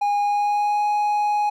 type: tone with pitch glide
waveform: triangle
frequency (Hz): 819 to 832.8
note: G#5 to G#5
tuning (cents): -24 to +5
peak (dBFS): -16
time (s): 0.01-1.5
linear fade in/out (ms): 10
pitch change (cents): +29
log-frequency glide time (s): 0.2-0.87
effects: none